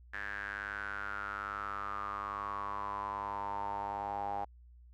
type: tone with band-pass filter sweep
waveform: sawtooth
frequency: 101.2 Hz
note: G#2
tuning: 44 cents flat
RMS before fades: -39 dBFS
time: 0.13-4.45 s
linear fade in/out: 10 ms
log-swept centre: 1700 to 790 Hz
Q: 9
effects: added 60 Hz sine -54 dBFS peak until 4.93 s